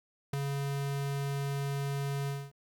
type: tone with ADSR envelope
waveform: square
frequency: 139.9 Hz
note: C#3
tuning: 16 cents sharp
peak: -27 dBFS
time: 0.33-2.52 s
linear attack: 7 ms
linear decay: 3 ms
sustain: -5 dB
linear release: 240 ms
effects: 11-bit